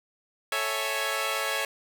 10% pulse chord, A major seventh, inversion none, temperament equal, 440 / 554.4 / 659.3 / 830.6 Hz, A4 / C#5 / E5 / G#5, 0 / 0 / 0 / 0 cents, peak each -26 / -22 / -24 / -28 dBFS, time 0.52-1.65 s, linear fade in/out 2 ms, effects none

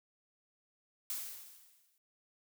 blue noise with exponential decay, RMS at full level -37 dBFS, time 1.1-1.98 s, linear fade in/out 1 ms, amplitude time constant 190 ms, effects none

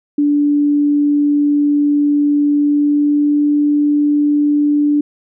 sine tone with pitch glide, 291.1 to 293.3 Hz, D4 to D4, -15 to -2 cents, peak -10 dBFS, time 0.18-5.01 s, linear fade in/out 5 ms, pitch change +13 cents, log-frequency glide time 2.5-3.45 s, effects none

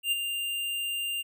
square tone with ADSR envelope, 2794 Hz, F7, in tune, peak -23 dBFS, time 0.03-1.23 s, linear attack 88 ms, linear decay 22 ms, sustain -7 dB, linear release 24 ms, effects none

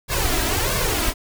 pink noise with flanger, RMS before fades -21 dBFS, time 0.08-1.14 s, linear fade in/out 50 ms, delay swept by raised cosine 1.8 to 3.1 ms, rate 1.5 Hz, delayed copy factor +0.75, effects none

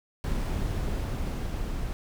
brown noise with level ramp, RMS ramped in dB -28 to -32 dBFS, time 0.24-1.93 s, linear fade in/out 0 ms, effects none

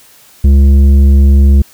triangle tone with tanh clipping, 69.3 Hz, C#2, in tune, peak -4 dBFS, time 0.44-1.62 s, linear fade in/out 5 ms, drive 13 dB, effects white hiss -42 dBFS RMS until 1.73 s

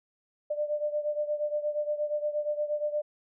sine beating tone pair, 594 / 602.5 Hz, D5 / D5, +20 / +44 cents, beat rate 8.5 Hz, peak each -29 / -33 dBFS, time 0.5-3.02 s, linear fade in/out 10 ms, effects none

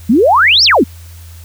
sine exponential two-way sweep, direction up then down, 200 to 5710 to 200 Hz, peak -5 dBFS, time 0.09-0.84 s, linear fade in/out 10 ms, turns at 0.64 s, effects added 84 Hz sine -31 dBFS peak until 1.44 s + white hiss -42 dBFS RMS until 1.44 s

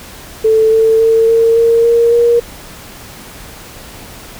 sine tone with pitch steps, 440.7 / 445.8 / 451 / 456.2 / 461.5 / 466.9 / 472.3 Hz, A4 / A4 / A4 / A#4 / A#4 / A#4 / A#4, +3 / +23 / +43 / -37 / -17 / +3 / +23 cents, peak -6 dBFS, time 0.44-2.4 s, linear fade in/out 10 ms, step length 280 ms, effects pink hiss -33 dBFS RMS until 4.39 s

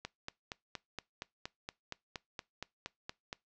click train, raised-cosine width 0.2 ms, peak -22 dBFS, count 15, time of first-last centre 0.05-3.329 s, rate 4.27 Hz, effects noise-tail reverb RT60 0.2 s tail -23 dB re dry + low-pass 7000 Hz 12 dB/octave

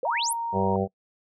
sine exponential sweep, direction up, 466.2 to 11840 Hz, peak -25 dBFS, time 0.03-0.33 s, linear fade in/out 2 ms
sine tone with vibrato, 932.3 Hz, A#5, in tune, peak -27 dBFS, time 0.05-0.76 s, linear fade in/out 2 ms, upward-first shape sine, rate 2.1 Hz, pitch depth 8 cents each way
harmonic tone, 96.7 Hz, G2, 23 cents flat, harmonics 1 / 2 / 4 / 5 / 6 / 7 / 8, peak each -31 / -27 / -29 / -29 / -32 / -33 / -32 dBFS, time 0.52-0.88 s, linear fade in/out 50 ms
effects noise-tail reverb RT60 0.1 s tail -23 dB re dry

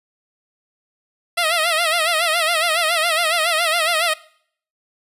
10% pulse tone with vibrato, 659.3 Hz, E5, in tune, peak -8 dBFS, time 1.37-4.14 s, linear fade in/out 10 ms, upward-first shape sine, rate 7.2 Hz, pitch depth 110 cents each way, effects noise-tail reverb RT60 0.6 s tail -21 dB re dry + resampled to 32000 Hz

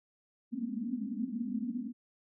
white band-pass noise, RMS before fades -36 dBFS, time 0.51-1.93 s, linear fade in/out 50 ms, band 210 to 260 Hz, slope 96 dB/octave, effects none

